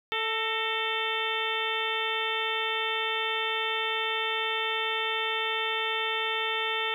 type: harmonic tone with a mistuned harmonic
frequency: 442.6 Hz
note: A4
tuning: 10 cents sharp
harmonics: 1 / 2 / 3 / 4 / 5 / 6 / 7 / 8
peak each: -35 / -35 / -35 / -35 / -35 / -35 / -35 / -35 dBFS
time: 0.12-6.94 s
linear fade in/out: 0 ms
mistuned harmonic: 4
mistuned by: +64 cents
effects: 10-bit